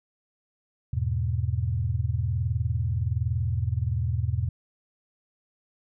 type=chord; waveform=sine; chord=E major; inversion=none; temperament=equal; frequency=82.41 / 103.83 / 123.47 Hz; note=E2 / G#2 / B2; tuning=0 / 0 / 0 cents; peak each=-28 dBFS; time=0.93-4.49 s; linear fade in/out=5 ms; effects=none